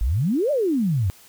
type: exponential two-way sweep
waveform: sine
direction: up then down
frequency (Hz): 47.87 to 617 to 85.8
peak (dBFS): -18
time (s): 0.01-1.1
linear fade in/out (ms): 0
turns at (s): 0.51
effects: white hiss -50 dBFS RMS until 1.28 s